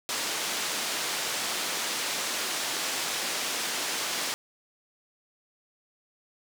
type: band-pass noise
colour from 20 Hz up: white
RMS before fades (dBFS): -31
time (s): 0.09-4.34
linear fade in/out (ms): 0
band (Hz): 240 to 6700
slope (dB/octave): 12
effects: none